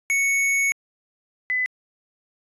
square / sine tone pair in turn, 2217 / 2008 Hz, C#7 / B6, 0 / +28 cents, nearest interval major second, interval 172 cents, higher first, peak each -19 / -20 dBFS, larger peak first, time 0.1-0.72 / 1.5-1.66 s, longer first, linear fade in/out 0 ms, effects resampled to 24000 Hz

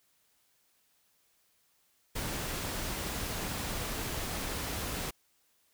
pink noise, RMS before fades -36 dBFS, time 2.15-5.11 s, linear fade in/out 10 ms, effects white hiss -71 dBFS RMS until 5.73 s

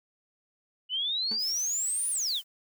sine exponential two-way sweep, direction up then down, 2922 to 9956 to 2922 Hz, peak -27 dBFS, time 0.89-2.42 s, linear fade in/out 50 ms, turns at 2.1 s
35% pulse tone with exponential decay, 220 Hz, A3, in tune, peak -35 dBFS, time 1.31-1.44 s, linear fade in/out 5 ms, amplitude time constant 27 ms
blue noise, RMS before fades -44 dBFS, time 1.38-2.44 s, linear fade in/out 50 ms
effects none

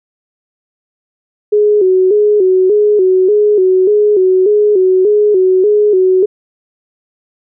sine tone with vibrato, 395 Hz, G4, 13 cents sharp, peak -6 dBFS, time 1.52-6.26 s, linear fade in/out 10 ms, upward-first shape square, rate 1.7 Hz, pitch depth 100 cents each way, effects none

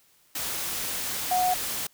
sine tone in noise, 731 Hz, F#5, 21 cents flat, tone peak -21 dBFS, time 1.31-1.54 s, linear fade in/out 5 ms, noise white, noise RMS -31 dBFS, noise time 0.35-1.87 s, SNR +7 dB, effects white hiss -62 dBFS RMS until 1.93 s

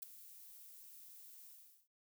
violet noise with ADSR envelope, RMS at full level -41 dBFS, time 0.02-1.88 s, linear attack 9 ms, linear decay 6 ms, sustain -16 dB, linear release 420 ms, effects none

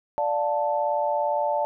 sine chord, D minor, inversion none, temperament just, 587.3 / 704.8 / 881 Hz, D5 / F5 / A5, 0 / +16 / +2 cents, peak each -25 / -29 / -25 dBFS, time 0.18-1.65 s, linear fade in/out 0 ms, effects none

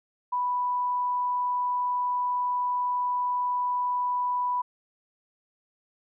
sine tone, 987.8 Hz, B5, in tune, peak -24 dBFS, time 0.32-4.62 s, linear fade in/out 10 ms, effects none

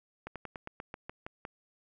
slowing click train, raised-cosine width 0.5 ms, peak -25 dBFS, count 10, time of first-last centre 0.27-1.451 s, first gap 87 ms, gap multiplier 1.1, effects none

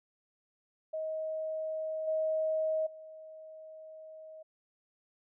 sine tone with level steps, 631 Hz, D#5, 24 cents sharp, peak -33 / -28 / -46 dBFS, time 0.93-4.43 s, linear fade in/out 10 ms, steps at 2.07 / 2.86 s, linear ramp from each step 10 ms, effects none

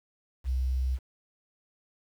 sine tone with quantisation, 64.2 Hz, C2, 32 cents flat, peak -25 dBFS, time 0.44-0.99 s, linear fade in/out 50 ms, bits 9, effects none

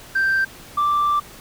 sine tone pair in turn, 1568 / 1174.7 Hz, G6 / D6, 0 / 0 cents, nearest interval perfect fourth, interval 500 cents, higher first, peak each -14 dBFS, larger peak neither, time 0.15-0.45 / 0.77-1.2 s, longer second, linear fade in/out 10 ms, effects tanh soft clip ceiling -14 dBFS + pink hiss -42 dBFS RMS until 1.4 s

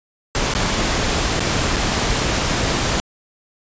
pink noise with dropouts, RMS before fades -19 dBFS, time 0.35-3 s, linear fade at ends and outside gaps 0 ms, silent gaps 0.538-0.55 / 1.395-1.404 / 1.761-1.766 s, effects resampled to 16000 Hz

